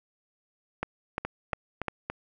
two click trains, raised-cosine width 0.5 ms, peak -16 / -14 dBFS, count 4 / 4, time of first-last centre 1.25-2.1 / 0.83-1.883 s, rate 3.53 / 2.85 Hz, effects none

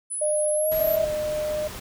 sine linear sweep, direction up, 9950 to 11960 Hz, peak -27 dBFS, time 0.1-0.97 s, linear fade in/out 20 ms
sine tone with pitch glide, 604 to 639.9 Hz, D5 to D#5, +48 to +48 cents, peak -21 dBFS, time 0.21-1.05 s, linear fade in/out 10 ms, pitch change +100 cents, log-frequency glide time 0.55-0.82 s
pink noise, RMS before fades -37 dBFS, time 0.71-1.8 s, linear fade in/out 10 ms
sine tone, 608 Hz, D#5, 40 cents flat, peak -24 dBFS, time 0.79-1.68 s, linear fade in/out 10 ms
effects none

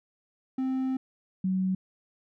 triangle / sine tone pair in turn, 261.6 / 187.68 Hz, C4 / F#3, 0 / +25 cents, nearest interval tritone, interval 575 cents, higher first, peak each -24 dBFS, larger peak neither, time 0.58-0.97 / 1.44-1.75 s, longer first, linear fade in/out 5 ms, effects none

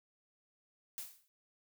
blue noise with exponential decay, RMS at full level -40 dBFS, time 0.98-1.28 s, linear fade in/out 0 ms, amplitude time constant 65 ms, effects none

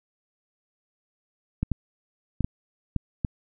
clicks, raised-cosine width 5 ms, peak -12 dBFS, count 6, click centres 1.63 / 1.717 / 2.407 / 2.445 / 2.963 / 3.248 s, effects none

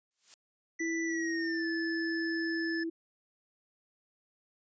blue noise with exponential growth, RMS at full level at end -45 dBFS, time 0.11-0.34 s, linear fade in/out 0 ms, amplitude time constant 49 ms
square tone with pitch glide, 1975.5 to 1739.8 Hz, B6 to A6, 0 to -20 cents, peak -35 dBFS, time 0.79-2.84 s, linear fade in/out 10 ms, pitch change -220 cents, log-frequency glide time 1.05-1.67 s
sine tone, 329.6 Hz, E4, in tune, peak -32 dBFS, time 0.8-2.9 s, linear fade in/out 10 ms
effects resampled to 16000 Hz

